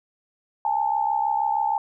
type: tone pair together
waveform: sine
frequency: 821.7 / 888 Hz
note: G#5 / A5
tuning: -19 / +16 cents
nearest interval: minor second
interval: 135 cents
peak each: -23 dBFS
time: 0.65-1.78 s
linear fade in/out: 2 ms
effects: none